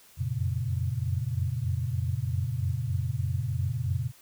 sine tone cluster, 88 / 91.2 / 95.2 / 116 / 135.8 Hz, F2 / F#2 / F#2 / A#2 / C#3, +14 / -24 / +50 / -8 / -35 cents, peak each -33 / -35 / -39 / -30 / -32 dBFS, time 0.17-4.12 s, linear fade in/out 50 ms, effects white hiss -56 dBFS RMS until 4.21 s

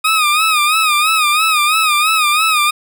20% pulse tone with vibrato, 1244.5 Hz, D#6, in tune, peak -6 dBFS, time 0.04-2.71 s, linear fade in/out 10 ms, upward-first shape sine, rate 3 Hz, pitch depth 88 cents each way, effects none

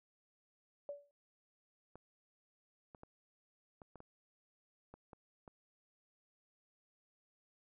sine tone with exponential decay, 574 Hz, D5, 40 cents flat, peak -38 dBFS, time 0.89-1.11 s, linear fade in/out 1 ms, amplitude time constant 47 ms
clicks, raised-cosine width 1 ms, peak -39 dBFS, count 9, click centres 1.956 / 2.948 / 3.034 / 3.818 / 3.957 / 4.004 / 4.94 / 5.132 / 5.478 s
effects none

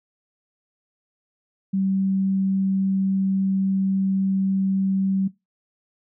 sine tone, 192.6 Hz, G3, 30 cents flat, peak -19 dBFS, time 1.73-5.28 s, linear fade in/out 10 ms, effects noise-tail reverb RT60 0.2 s tail -19 dB re dry

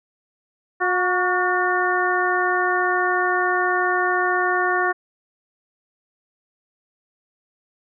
harmonic tone with a mistuned harmonic, 361.4 Hz, F#4, 41 cents flat, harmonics 1 / 2 / 3 / 4 / 5, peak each -24 / -24 / -24 / -24 / -24 dBFS, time 0.8-4.93 s, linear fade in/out 20 ms, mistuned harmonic 3, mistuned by +58 cents, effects none

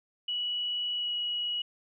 sine tone with pitch glide, 2936 to 2914 Hz, F#7 to F#7, -14 to -27 cents, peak -29 dBFS, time 0.28-1.62 s, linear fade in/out 5 ms, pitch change -13 cents, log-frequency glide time 0.95-1.12 s, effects none

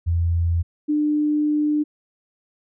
sine tone pair in turn, 84.8 / 299.3 Hz, E2 / D4, +50 / +33 cents, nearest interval octave + minor seventh, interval 2183 cents, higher second, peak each -17 dBFS, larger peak neither, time 0.06-0.63 / 0.88-1.84 s, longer second, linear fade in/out 20 ms, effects none

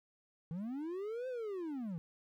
triangle linear two-way sweep, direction up then down, 155.56 to 523.3 to 155.56 Hz, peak -36 dBFS, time 0.51-1.98 s, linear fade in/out 0 ms, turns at 1.28 s, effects 13-bit

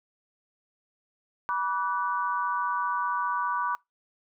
sine tone cluster, 972 / 1157 / 1489 Hz, B5 / D6 / F#6, -28 / -26 / +11 cents, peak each -29 / -29 / -33 dBFS, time 1.49-3.75 s, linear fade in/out 0 ms, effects noise-tail reverb RT60 0.2 s tail -26 dB re dry

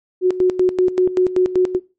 sine tone with tremolo, 366.9 Hz, F#4, 15 cents flat, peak -10 dBFS, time 0.21-1.8 s, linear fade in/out 50 ms, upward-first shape square, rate 5.2 Hz, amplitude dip 75%, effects noise-tail reverb RT60 0.3 s tail -22 dB re dry + MP3 32 kbps

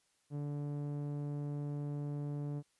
sawtooth tone with low-pass filter, 145.3 Hz, D3, 18 cents flat, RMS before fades -39 dBFS, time 0.3-2.63 s, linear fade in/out 50 ms, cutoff 480 Hz, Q 0.53, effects white hiss -75 dBFS RMS until 2.79 s + resampled to 24000 Hz

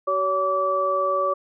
sine tone cluster, 380.2 / 565 / 1156 Hz, F#4 / C#5 / D6, +47 / +33 / -28 cents, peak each -30 / -23 / -22 dBFS, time 0.07-1.34 s, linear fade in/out 10 ms, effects none

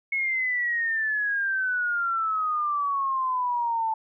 sine exponential sweep, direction down, 2190 to 880 Hz, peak -23 dBFS, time 0.12-3.94 s, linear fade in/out 5 ms, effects none

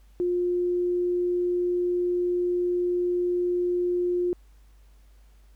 sine tone, 354.6 Hz, F4, 26 cents sharp, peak -22 dBFS, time 0.2-4.33 s, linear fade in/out 0 ms, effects added 50 Hz sine -51 dBFS peak until 5.55 s + pink hiss -66 dBFS RMS until 5.55 s

